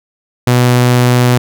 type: tone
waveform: sawtooth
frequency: 123.47 Hz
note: B2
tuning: in tune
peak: -3 dBFS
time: 0.47-1.38 s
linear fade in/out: 5 ms
effects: none